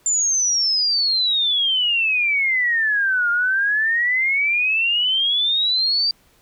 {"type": "exponential two-way sweep", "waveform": "sine", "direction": "down then up", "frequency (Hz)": [7230, 1401, 4710], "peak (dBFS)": -16, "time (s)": [0.06, 6.11], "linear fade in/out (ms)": 2, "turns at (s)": 3.3, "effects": ["pink hiss -57 dBFS RMS until 6.41 s"]}